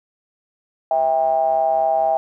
triangle ring-modulated tone, 72.2 Hz, D2, 29 cents flat, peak -10 dBFS, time 0.91-2.17 s, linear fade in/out 0 ms, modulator 724 Hz, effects none

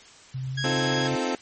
sine tone with pitch glide, 130.81 to 136.05 Hz, C3 to C#3, 0 to -32 cents, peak -28 dBFS, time 0.34-1.16 s, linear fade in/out 10 ms, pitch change +68 cents, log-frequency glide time 0.49-0.67 s
20% pulse tone, 1650 Hz, G#6, 12 cents flat, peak -23 dBFS, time 0.57-1.08 s, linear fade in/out 10 ms
25% pulse chord, F dominant seventh, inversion second, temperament equal, 261.6 / 311.1 / 349.2 / 440 Hz, C4 / Eb4 / F4 / A4, 0 / 0 / 0 / 0 cents, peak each -24 / -30 / -27 / -27 dBFS, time 0.64-1.35 s, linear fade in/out 2 ms
effects white hiss -50 dBFS RMS until 1.41 s + MP3 32 kbps

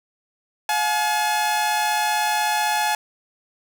sawtooth tone pair together, 714.1 / 850 Hz, F5 / G#5, +38 / +40 cents, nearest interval minor third, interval 302 cents, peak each -23 / -16 dBFS, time 0.69-2.95 s, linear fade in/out 2 ms, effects none

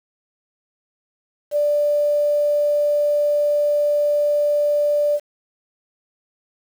sine tone with quantisation, 587.3 Hz, D5, in tune, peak -15 dBFS, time 1.51-5.2 s, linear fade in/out 50 ms, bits 7, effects none

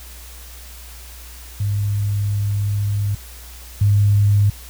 sine tone pair in turn, 102.2 / 102.2 Hz, G#2 / G#2, -27 / -27 cents, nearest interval unison, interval 0 cents, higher neither, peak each -17 / -11 dBFS, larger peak second, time 1.6-3.15 / 3.81-4.5 s, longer first, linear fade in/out 5 ms, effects added 60 Hz sine -37 dBFS peak until 4.69 s + white hiss -41 dBFS RMS until 4.69 s

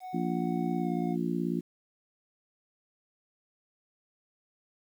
triangle tone with pitch glide, 740 to 720.6 Hz, F#5 to F#5, 0 to -46 cents, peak -36 dBFS, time 0-1.17 s, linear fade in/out 50 ms, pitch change -46 cents, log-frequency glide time 0.79-0.9 s
harmonic tone, 58.27 Hz, A#1, in tune, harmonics 3 / 4 / 5 / 6, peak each -32 / -33 / -34 / -35 dBFS, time 0.13-1.61 s, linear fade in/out 20 ms
effects 10-bit

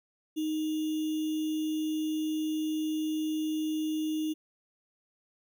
sine tone with sample-and-hold, 311.1 Hz, D#4, in tune, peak -28 dBFS, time 0.36-4.34 s, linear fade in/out 20 ms, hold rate 3150 Hz, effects none

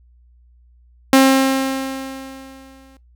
sawtooth tone with exponential decay, 267 Hz, C4, 35 cents sharp, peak -3 dBFS, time 1.13-2.97 s, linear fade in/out 2 ms, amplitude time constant 400 ms, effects noise-tail reverb RT60 0.2 s tail -21 dB re dry + added 60 Hz sine -48 dBFS peak until 3.15 s

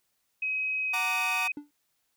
sine tone with pitch glide, 2537 to 2521 Hz, D#7 to D#7, +33 to +22 cents, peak -27 dBFS, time 0.42-1.52 s, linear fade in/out 5 ms, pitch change -11 cents, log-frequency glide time 0.81-0.96 s
sawtooth chord, Gb augmented, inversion none, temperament equal, 740 / 932.3 / 1174.7 Hz, Gb5 / Bb5 / D6, 0 / 0 / 0 cents, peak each -31 dBFS, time 0.93-1.48 s, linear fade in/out 10 ms
triangle tone with exponential decay, 292.3 Hz, D4, 8 cents flat, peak -30 dBFS, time 1.57-1.71 s, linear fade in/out 2 ms, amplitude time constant 29 ms
effects white hiss -75 dBFS RMS until 2.16 s

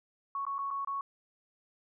sine tone with dropouts, 1108.7 Hz, C#6, in tune, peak -32 dBFS, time 0.35-1.01 s, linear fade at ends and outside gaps 2 ms, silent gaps 0.452-0.466 / 0.583-0.589 / 0.705-0.71 / 0.848-0.873 s, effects none

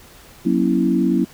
sine chord, F# dominant seventh, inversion none, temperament equal with one note detuned, 185 / 238.4 / 277.2 / 329.6 Hz, F#3 / A#3 / C#4 / E4, 0 / +39 / 0 / 0 cents, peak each -20 dBFS, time 0.45-1.25 s, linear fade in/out 10 ms, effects pink hiss -45 dBFS RMS until 1.33 s

